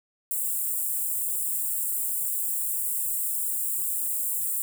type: high-pass noise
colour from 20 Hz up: white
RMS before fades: -28 dBFS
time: 0.31-4.62 s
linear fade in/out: 0 ms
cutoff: 7500 Hz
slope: 96 dB/octave
effects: none